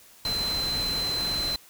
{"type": "tone in noise", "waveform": "sine", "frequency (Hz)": 4072, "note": "C8", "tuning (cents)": -48, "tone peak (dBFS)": -26, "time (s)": [0.25, 1.56], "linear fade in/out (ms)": 2, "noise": "pink", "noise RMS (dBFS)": -34, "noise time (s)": [0.25, 1.56], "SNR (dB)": 5, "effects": ["white hiss -53 dBFS RMS until 1.69 s"]}